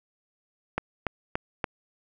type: click train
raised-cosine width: 0.5 ms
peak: -11 dBFS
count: 4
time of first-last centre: 0.78-1.642 s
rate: 3.48 Hz
effects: none